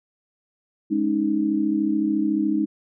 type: chord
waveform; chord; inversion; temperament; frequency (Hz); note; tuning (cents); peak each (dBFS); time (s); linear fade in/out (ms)
sine; Ab suspended fourth; none; equal; 207.7 / 277.2 / 311.1; Ab3 / Db4 / Eb4; 0 / 0 / 0; -25 / -26 / -21; 0.9-2.66; 20
effects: none